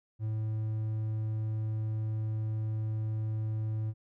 triangle tone, 109.1 Hz, A2, 14 cents flat, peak -28 dBFS, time 0.19-3.94 s, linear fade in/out 50 ms, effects none

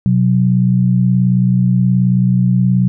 sine tone pair together, 126.29 / 185 Hz, B2 / F#3, +39 / 0 cents, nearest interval perfect fifth, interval 661 cents, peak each -12 dBFS, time 0.06-2.88 s, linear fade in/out 0 ms, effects none

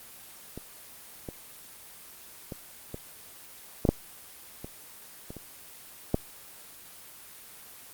clicks, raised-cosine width 2 ms, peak -24 / -22 / -22 / -22 / -11 / -6 / -24 / -25 / -27 / -9 dBFS, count 10, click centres 0.576 / 1.288 / 2.522 / 2.944 / 3.852 / 3.89 / 4.645 / 5.305 / 5.367 / 6.144 s, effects white hiss -48 dBFS RMS until 7.93 s + Opus 24 kbps

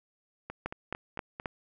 two click trains, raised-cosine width 0.5 ms, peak -18 / -23 dBFS, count 4 / 5, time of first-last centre 0.66-1.458 / 0.5-1.399 s, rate 3.76 / 4.45 Hz, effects none

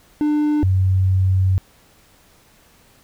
triangle / sine tone pair in turn, 298.9 / 94.15 Hz, D4 / F#2, +31 / +31 cents, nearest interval octave + minor sixth, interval 2000 cents, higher first, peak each -13 dBFS, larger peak neither, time 0.21-0.63 / 0.63-1.58 s, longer second, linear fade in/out 0 ms, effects pink hiss -53 dBFS RMS until 3.03 s

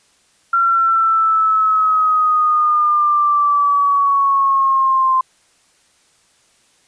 sine linear sweep, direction down, 1371 to 1041 Hz, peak -11 dBFS, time 0.53-5.21 s, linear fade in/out 5 ms, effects white hiss -56 dBFS RMS until 6.87 s + resampled to 22050 Hz

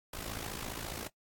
pink noise with amplitude modulation, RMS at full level -38 dBFS, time 0.13-1.08 s, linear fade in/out 5 ms, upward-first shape sine, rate 54.7 Hz, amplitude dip 80%, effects noise-tail reverb RT60 0.1 s tail -19 dB re dry + AAC 64 kbps

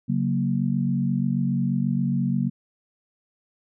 sine chord, F# major, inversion second, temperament equal, 138.59 / 185 / 233.1 Hz, C#3 / F#3 / A#3, 0 / 0 / 0 cents, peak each -25 dBFS, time 0.08-2.5 s, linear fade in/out 20 ms, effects none

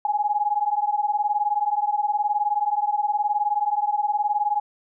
sine beating tone pair, 823 / 842 Hz, G#5 / G#5, -16 / +24 cents, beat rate 19 Hz, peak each -23 dBFS, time 0.05-4.6 s, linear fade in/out 2 ms, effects none

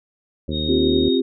harmonic tone, 76.6 Hz, D#2, 27 cents flat, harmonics 1 / 2 / 3 / 4 / 5 / 6 / 7, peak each -27 / -29 / -28 / -30 / -33 / -37 / -35 dBFS, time 0.48-1.09 s, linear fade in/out 5 ms
sine tone, 3728 Hz, A#7, 1 cent flat, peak -25 dBFS, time 0.51-1.21 s, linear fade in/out 50 ms
sine chord, C suspended fourth, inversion none, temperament equal, 261.6 / 349.2 / 392 Hz, C4 / F4 / G4, 0 / 0 / 0 cents, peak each -19 / -21 / -20 dBFS, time 0.68-1.22 s, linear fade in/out 10 ms
effects none

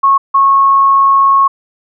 sine tone bursts at uneven times, 1096 Hz, C#6, 20 cents flat, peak -5 dBFS, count 2, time 0.03-0.18 / 0.34-1.48 s, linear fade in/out 10 ms, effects none

